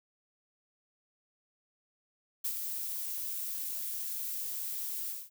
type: noise with ADSR envelope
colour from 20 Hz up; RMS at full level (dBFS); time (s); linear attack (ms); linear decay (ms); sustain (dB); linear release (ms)
violet; -32; 2.44-5.3; 11; 74; -5; 210
effects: none